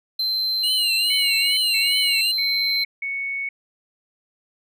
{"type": "tone", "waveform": "triangle", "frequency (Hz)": 4102, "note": "C8", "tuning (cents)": -35, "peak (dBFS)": -19, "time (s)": [0.19, 2.84], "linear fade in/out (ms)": 5}
{"type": "tone with vibrato", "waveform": "square", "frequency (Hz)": 2850, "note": "F7", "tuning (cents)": 34, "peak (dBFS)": -22, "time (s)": [0.63, 2.32], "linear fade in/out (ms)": 10, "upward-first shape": "triangle", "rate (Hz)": 2.4, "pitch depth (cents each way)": 120}
{"type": "tone bursts", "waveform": "sine", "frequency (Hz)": 2217, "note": "C#7", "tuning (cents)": 0, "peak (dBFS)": -24, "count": 4, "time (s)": [1.1, 3.49], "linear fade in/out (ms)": 5, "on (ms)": 470, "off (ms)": 170}
{"effects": []}